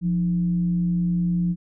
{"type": "tone with frequency modulation", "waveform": "sine", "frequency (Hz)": 174.7, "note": "F3", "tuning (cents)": 1, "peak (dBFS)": -19, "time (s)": [0.01, 1.56], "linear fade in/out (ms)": 50, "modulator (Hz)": 135, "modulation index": 0.24, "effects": []}